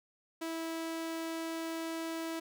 sawtooth tone, 327.1 Hz, E4, 13 cents flat, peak -32 dBFS, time 0.41-2.4 s, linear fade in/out 10 ms, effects none

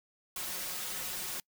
white noise with comb filter, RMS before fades -38 dBFS, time 0.36-1.4 s, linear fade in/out 2 ms, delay 5.5 ms, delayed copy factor +0.85, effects noise-tail reverb RT60 0.1 s tail -26 dB re dry

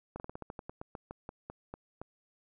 slowing click train, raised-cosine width 1 ms, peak -27 dBFS, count 16, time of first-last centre 0.16-2.016 s, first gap 39 ms, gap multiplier 1.15, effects none

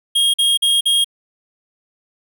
square tone bursts, 3254 Hz, G#7, 36 cents flat, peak -13 dBFS, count 4, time 0.15-1.045 s, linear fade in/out 10 ms, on 190 ms, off 45 ms, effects none

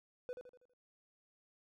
triangle tone with echo, 498.2 Hz, B4, 15 cents sharp, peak -37 dBFS, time 0.29-0.33 s, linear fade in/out 0 ms, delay 81 ms, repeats 5, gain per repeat -7 dB, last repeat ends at 0.735 s, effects none

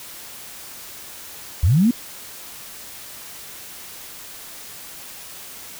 sine linear sweep, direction up, 67 to 253 Hz, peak -12 dBFS, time 1.63-1.91 s, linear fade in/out 5 ms, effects white hiss -38 dBFS RMS until 5.79 s

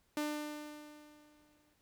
sawtooth tone with exponential decay, 299 Hz, D4, 31 cents sharp, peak -29 dBFS, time 0.17-1.74 s, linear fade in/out 2 ms, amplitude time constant 340 ms, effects pink hiss -74 dBFS RMS until 1.81 s

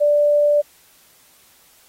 sine tone, 587.3 Hz, D5, in tune, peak -12 dBFS, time 0-0.62 s, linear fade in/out 20 ms, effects white hiss -53 dBFS RMS until 1.88 s + AAC 48 kbps

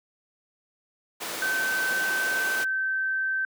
pink noise, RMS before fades -31 dBFS, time 1.2-2.65 s, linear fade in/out 20 ms
sine tone with pitch glide, 1538 to 1550.5 Hz, G6 to G6, -33 to -19 cents, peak -24 dBFS, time 1.42-3.45 s, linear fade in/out 2 ms, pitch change +14 cents, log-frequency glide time 1.8-3.28 s
effects high-pass 400 Hz 12 dB/octave

